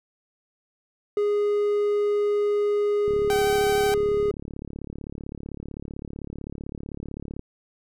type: tone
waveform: triangle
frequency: 412.9 Hz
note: G#4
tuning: 10 cents flat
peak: -18 dBFS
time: 1.17-4.31 s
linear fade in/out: 2 ms
type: click train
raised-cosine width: 3 ms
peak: -22 dBFS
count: 155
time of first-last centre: 3.08-7.394 s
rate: 35.7 Hz
type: tone with vibrato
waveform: sawtooth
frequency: 770 Hz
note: G5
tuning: 31 cents flat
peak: -21 dBFS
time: 3.3-3.94 s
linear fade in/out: 0 ms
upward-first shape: triangle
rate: 13 Hz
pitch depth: 19 cents each way
effects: none